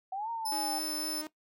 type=exponential two-way sweep; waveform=sine; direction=up then down; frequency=743 to 932.3 to 785 Hz; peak=-33 dBFS; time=0.12-0.79 s; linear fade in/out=5 ms; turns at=0.3 s
type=tone; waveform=20% pulse; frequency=5274 Hz; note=E8; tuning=in tune; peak=-28 dBFS; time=0.45-1.22 s; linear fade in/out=10 ms
type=tone with vibrato; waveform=sawtooth; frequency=311.1 Hz; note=D#4; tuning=in tune; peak=-35 dBFS; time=0.52-1.27 s; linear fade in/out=0 ms; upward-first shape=sine; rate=4 Hz; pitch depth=22 cents each way
effects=noise-tail reverb RT60 0.1 s tail -17 dB re dry